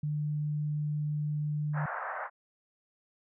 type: tone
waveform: sine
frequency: 149.5 Hz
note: D3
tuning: 31 cents sharp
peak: -29 dBFS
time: 0.03-1.86 s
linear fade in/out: 5 ms
type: band-pass noise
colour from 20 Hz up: white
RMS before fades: -37 dBFS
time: 1.73-2.3 s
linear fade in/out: 50 ms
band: 560 to 1700 Hz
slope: 48 dB/octave
effects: none